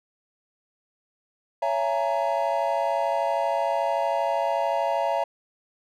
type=chord; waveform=triangle; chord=A# half-diminished seventh; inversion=first; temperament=just; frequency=559.4 / 671.3 / 839.1 / 932.3 Hz; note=C#5 / E5 / G#5 / A#5; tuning=+16 / +31 / +18 / 0 cents; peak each=-26 / -24 / -28 / -26 dBFS; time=1.62-5.24 s; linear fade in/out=5 ms; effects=none